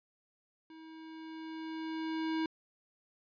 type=tone with level ramp; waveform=square; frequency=320 Hz; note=D#4; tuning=49 cents sharp; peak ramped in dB=-51 to -31 dBFS; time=0.7-2.46 s; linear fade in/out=2 ms; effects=resampled to 11025 Hz